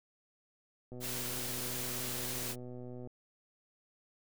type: click train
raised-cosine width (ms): 2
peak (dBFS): -34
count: 268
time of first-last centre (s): 0.92-3.073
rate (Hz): 124
type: noise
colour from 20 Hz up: white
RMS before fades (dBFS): -39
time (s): 1-2.56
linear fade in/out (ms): 50
effects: none